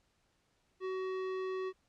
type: tone with tanh clipping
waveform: sine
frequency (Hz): 375.7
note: F#4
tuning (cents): +26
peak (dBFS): -37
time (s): 0.8-1.73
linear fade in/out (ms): 50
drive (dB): 16
effects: pink hiss -75 dBFS RMS until 1.88 s + low-pass 8000 Hz 12 dB/octave